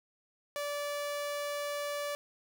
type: tone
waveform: sawtooth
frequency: 580 Hz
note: D5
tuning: 22 cents flat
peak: -30 dBFS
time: 0.56-2.15 s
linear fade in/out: 0 ms
effects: none